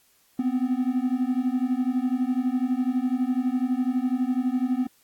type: beating tone pair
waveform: triangle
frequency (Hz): 247.6 / 259.6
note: B3 / C4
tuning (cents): +5 / -13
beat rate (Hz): 12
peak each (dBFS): -23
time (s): 0.39-4.87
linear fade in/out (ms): 5
effects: white hiss -62 dBFS RMS until 5.03 s + AAC 64 kbps